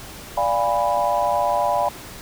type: chord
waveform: sine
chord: D diminished seventh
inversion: none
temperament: equal with one note detuned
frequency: 587.3 / 698.5 / 818.2 / 987.8 Hz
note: D5 / F5 / Ab5 / Cb6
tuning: 0 / 0 / -26 / 0 cents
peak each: -23 dBFS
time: 0.37-1.89 s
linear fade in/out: 5 ms
effects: pink hiss -38 dBFS RMS until 2.21 s